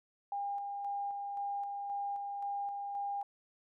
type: tone with tremolo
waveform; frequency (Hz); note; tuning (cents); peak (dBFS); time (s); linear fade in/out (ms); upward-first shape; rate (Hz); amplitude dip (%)
sine; 805; G5; +46; -34; 0.32-3.23; 2; square; 1.9; 30
effects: none